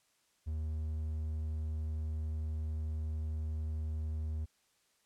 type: tone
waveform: triangle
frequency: 77.78 Hz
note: D#2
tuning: in tune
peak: -32 dBFS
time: 0.46-4.46 s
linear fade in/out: 20 ms
effects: white hiss -73 dBFS RMS until 5.05 s + low-pass 10000 Hz 12 dB/octave